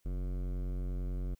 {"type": "tone with hard clipping", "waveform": "sine", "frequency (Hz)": 45.51, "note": "F#1", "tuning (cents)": -28, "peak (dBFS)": -35, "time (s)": [0.05, 1.35], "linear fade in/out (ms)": 10, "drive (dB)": 16, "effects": ["white hiss -75 dBFS RMS until 1.39 s"]}